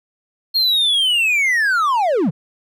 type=linear sweep; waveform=triangle; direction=down; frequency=4290 to 123.47 Hz; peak=-12 dBFS; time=0.54-2.31 s; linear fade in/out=20 ms; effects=none